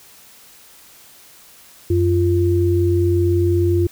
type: tone pair together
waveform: sine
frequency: 91.9 / 346.5 Hz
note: F#2 / F4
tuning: -11 / -14 cents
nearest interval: octave + major seventh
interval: 2297 cents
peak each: -16 / -16 dBFS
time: 1.9-3.87 s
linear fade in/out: 5 ms
effects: white hiss -46 dBFS RMS until 3.91 s